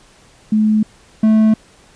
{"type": "tone pair in turn", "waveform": ["sine", "triangle"], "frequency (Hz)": [215, 218.1], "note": ["A3", "A3"], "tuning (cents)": [-40, -15], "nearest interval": "unison", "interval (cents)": 25, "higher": "second", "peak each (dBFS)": [-10, -6], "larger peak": "second", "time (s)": [[0.52, 0.83], [1.23, 1.54]], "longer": "neither", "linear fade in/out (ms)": 5, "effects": ["pink hiss -48 dBFS RMS until 1.95 s", "resampled to 22050 Hz"]}